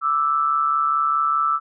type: tone pair together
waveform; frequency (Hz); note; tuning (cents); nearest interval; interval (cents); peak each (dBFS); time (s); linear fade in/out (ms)
sine; 1174.7 / 1319.5; D6 / E6; 0 / +1; major second; 201; -23 / -18; 0.01-1.6; 50
effects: none